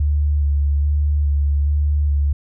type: tone with vibrato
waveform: sine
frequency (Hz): 72.6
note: D2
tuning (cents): -19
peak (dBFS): -14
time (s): 0-2.33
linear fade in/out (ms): 5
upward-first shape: square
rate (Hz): 1.2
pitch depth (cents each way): 20
effects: none

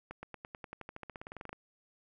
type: accelerating click train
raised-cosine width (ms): 0.5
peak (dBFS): -28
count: 21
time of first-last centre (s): 0.11-1.53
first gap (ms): 120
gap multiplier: 0.94
effects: none

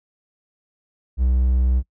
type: tone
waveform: triangle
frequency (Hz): 63.1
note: B1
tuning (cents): +38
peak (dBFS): -13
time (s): 1.17-1.83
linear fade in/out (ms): 50
effects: noise-tail reverb RT60 0.1 s tail -24 dB re dry

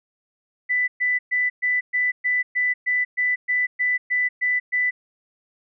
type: tone bursts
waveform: sine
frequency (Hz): 1989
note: B6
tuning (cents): +12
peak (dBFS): -18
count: 14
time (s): 0.69-4.91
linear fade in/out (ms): 20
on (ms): 190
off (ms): 120
effects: none

